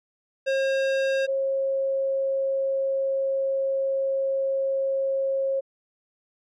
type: tone pair in turn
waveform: square / sine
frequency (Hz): 538 / 540.6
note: C5 / C#5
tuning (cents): +48 / -44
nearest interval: unison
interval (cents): 8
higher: second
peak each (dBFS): -22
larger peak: neither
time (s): 0.46-1.27 / 1.27-5.61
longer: second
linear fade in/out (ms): 20
effects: low-pass 4000 Hz 12 dB/octave